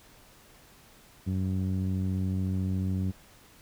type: tone with low-pass filter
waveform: sawtooth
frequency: 94 Hz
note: F#2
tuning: 28 cents sharp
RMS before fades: -29 dBFS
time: 1.26-3.12 s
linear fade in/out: 20 ms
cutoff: 220 Hz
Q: 1.7
effects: pink hiss -56 dBFS RMS until 3.61 s